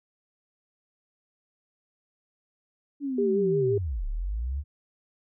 sine linear two-way sweep, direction down then up, 291.4 to 32.47 to 75 Hz, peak -27 dBFS, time 3-4.64 s, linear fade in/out 50 ms, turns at 4.06 s
sine tone with vibrato, 392 Hz, G4, in tune, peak -22 dBFS, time 3.18-3.78 s, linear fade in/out 5 ms, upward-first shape sine, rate 5.7 Hz, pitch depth 49 cents each way
effects none

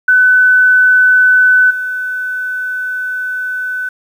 sine tone with level steps, 1504 Hz, F#6, 28 cents sharp, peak -5 / -16 dBFS, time 0.08-3.89 s, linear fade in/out 5 ms, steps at 1.7 s, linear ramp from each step 10 ms, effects 7-bit

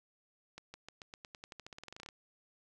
accelerating click train, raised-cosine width 0.2 ms, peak -30 dBFS, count 21, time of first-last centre 0.58-2.088 s, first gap 160 ms, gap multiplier 0.91, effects none

